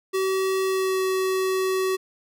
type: tone with pitch glide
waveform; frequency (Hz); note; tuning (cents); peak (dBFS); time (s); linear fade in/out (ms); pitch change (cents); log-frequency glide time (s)
square; 381.1 to 377.4; G4 to F#4; -49 to +34; -22; 0.13-1.97; 20; -17; 0.63-1.02
effects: none